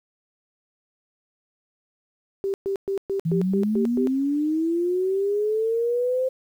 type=tone bursts; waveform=sine; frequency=392 Hz; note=G4; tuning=in tune; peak=-22 dBFS; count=8; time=2.44-4.072 s; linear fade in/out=0 ms; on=99 ms; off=120 ms
type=linear sweep; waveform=sine; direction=up; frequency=160 to 523.3 Hz; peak=-20 dBFS; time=3.25-6.29 s; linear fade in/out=10 ms
effects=9-bit